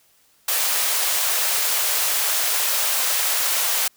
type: high-pass noise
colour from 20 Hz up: white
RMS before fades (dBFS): -21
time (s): 0.48-3.88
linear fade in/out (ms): 5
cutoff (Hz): 510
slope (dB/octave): 24
effects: white hiss -59 dBFS RMS until 3.96 s